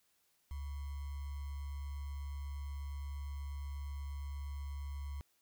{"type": "tone with sample-and-hold", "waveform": "sine", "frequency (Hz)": 70.8, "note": "C#2", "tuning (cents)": 37, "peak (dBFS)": -39, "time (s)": [0.51, 5.21], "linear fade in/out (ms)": 0, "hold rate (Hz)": 1050, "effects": ["white hiss -75 dBFS RMS until 5.41 s"]}